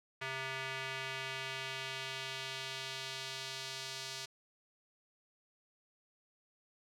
square tone with band-pass filter sweep, 132.8 Hz, C3, 26 cents sharp, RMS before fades -42 dBFS, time 0.21-4.26 s, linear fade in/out 10 ms, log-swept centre 2100 to 4800 Hz, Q 1.4, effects none

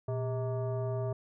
sine tone with frequency modulation, 119.1 Hz, A#2, 38 cents sharp, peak -30 dBFS, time 0.08-1.13 s, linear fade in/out 5 ms, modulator 521 Hz, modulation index 0.95, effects none

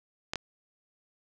clicks, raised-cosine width 0.2 ms, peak -14 dBFS, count 2, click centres 0.335 / 0.357 s, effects none

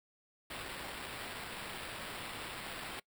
blue noise with sample-and-hold, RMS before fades -44 dBFS, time 0.5-3 s, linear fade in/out 5 ms, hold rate 6300 Hz, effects noise-tail reverb RT60 0.1 s tail -23 dB re dry

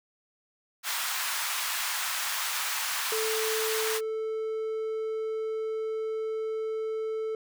pink high-pass noise, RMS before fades -31 dBFS, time 0.83-4.01 s, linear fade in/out 50 ms, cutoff 980 Hz, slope 24 dB/octave
triangle tone, 440 Hz, A4, in tune, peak -27 dBFS, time 3.12-7.35 s, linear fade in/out 2 ms
effects none

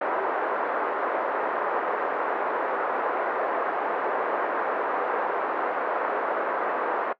pink band-pass noise, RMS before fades -27 dBFS, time 0.01-7.13 s, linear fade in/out 5 ms, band 420 to 1500 Hz, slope 24 dB/octave, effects noise-tail reverb RT60 0.1 s tail -19 dB re dry

